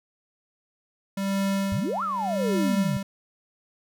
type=tone with tremolo; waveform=square; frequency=196 Hz; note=G3; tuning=in tune; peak=-23 dBFS; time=1.17-3.03 s; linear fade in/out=5 ms; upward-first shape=sine; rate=0.84 Hz; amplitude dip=85%
type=exponential two-way sweep; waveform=sine; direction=up then down; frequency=87.5 to 1390 to 127.3 Hz; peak=-25 dBFS; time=1.72-2.97 s; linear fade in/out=0 ms; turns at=2.03 s
effects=none